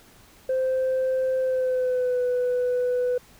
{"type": "tone with pitch glide", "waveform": "sine", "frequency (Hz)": [520, 495.9], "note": ["C5", "B4"], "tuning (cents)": [-11, 7], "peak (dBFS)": -19, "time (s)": [0.49, 3.18], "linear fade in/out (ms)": 5, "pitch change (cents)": -82, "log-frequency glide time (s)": [1.4, 2.22], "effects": ["tanh soft clip ceiling -19 dBFS", "pink hiss -53 dBFS RMS until 3.39 s"]}